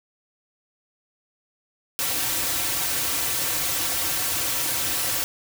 white noise with comb filter, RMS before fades -25 dBFS, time 1.99-5.24 s, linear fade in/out 0 ms, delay 4.8 ms, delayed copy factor -0.9, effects none

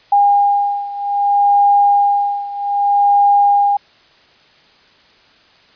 sine beating tone pair, 810 / 810.63 Hz, G#5 / G#5, -43 / -42 cents, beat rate 0.63 Hz, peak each -12 / -15 dBFS, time 0.12-3.77 s, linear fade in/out 5 ms, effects white hiss -49 dBFS RMS until 5.75 s + resampled to 11025 Hz

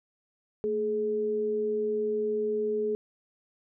sine tone pair together, 222.9 / 423.4 Hz, A3 / G#4, +23 / +33 cents, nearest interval major seventh, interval 1110 cents, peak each -36 / -26 dBFS, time 0.64-2.95 s, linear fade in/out 0 ms, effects none

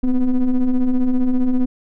triangle ring-modulated tone, 123.47 Hz, B2, in tune, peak -8 dBFS, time 0.03-1.66 s, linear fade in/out 10 ms, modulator 131 Hz, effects none

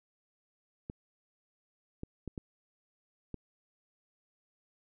clicks, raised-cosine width 3 ms, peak -26 dBFS, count 5, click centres 0.899 / 2.034 / 2.277 / 2.378 / 3.343 s, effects none

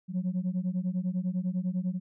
sine beating tone pair, 177.7 / 187.7 Hz, F3 / F#3, +30 / +25 cents, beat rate 10 Hz, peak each -29 dBFS, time 0.08-2 s, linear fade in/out 50 ms, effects tanh soft clip ceiling -24 dBFS

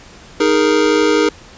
square chord, D# suspended fourth, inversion none, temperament just, 311.1 / 414.8 / 466.7 Hz, D#4 / G#4 / A#4, 0 / -2 / +2 cents, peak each -16 dBFS, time 0.4-1.29 s, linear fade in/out 5 ms, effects pink hiss -40 dBFS RMS until 1.57 s + resampled to 16000 Hz

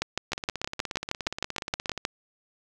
two click trains, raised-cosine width 0.2 ms, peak -15 / -9 dBFS, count 29 / 14, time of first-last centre 0.32-1.977 / 0.02-2.051 s, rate 16.9 / 6.4 Hz, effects none

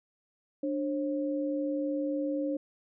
sine tone pair together, 294.7 / 538.3 Hz, D4 / C5, +6 / +49 cents, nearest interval minor seventh, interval 1043 cents, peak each -30 / -33 dBFS, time 0.63-2.57 s, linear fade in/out 5 ms, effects none

